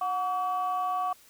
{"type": "tone pair together", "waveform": "sine", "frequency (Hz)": [732, 1138.1], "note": ["F#5", "C#6"], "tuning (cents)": [-19, 45], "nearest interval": "minor sixth", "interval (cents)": 764, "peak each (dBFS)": -28, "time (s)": [0.01, 1.13], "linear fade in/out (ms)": 5, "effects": ["tanh soft clip ceiling -21 dBFS", "white hiss -57 dBFS RMS until 1.29 s"]}